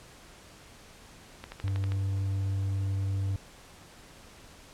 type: click train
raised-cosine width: 0.3 ms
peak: -24 dBFS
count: 7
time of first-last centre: 1.44-1.92 s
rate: 12.5 Hz
type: tone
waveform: triangle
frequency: 97.4 Hz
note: G2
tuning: 11 cents flat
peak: -25 dBFS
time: 1.64-3.36 s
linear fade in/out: 0 ms
effects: pink hiss -52 dBFS RMS until 4.73 s + low-pass 10000 Hz 12 dB/octave